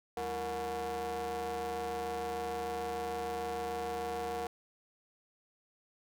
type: ring-modulated tone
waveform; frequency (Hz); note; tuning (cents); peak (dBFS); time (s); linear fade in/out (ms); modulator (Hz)
40% pulse; 129.7; C3; -15; -31; 0.17-4.47; 2; 597
effects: none